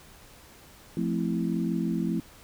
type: chord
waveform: sine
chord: F major seventh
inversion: none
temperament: equal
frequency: 174.61 / 220 / 261.6 / 329.6 Hz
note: F3 / A3 / C4 / E4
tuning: 0 / 0 / 0 / 0 cents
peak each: -29 / -30 / -33 / -32 dBFS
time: 0.97-2.2 s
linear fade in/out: 2 ms
effects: pink hiss -52 dBFS RMS until 2.43 s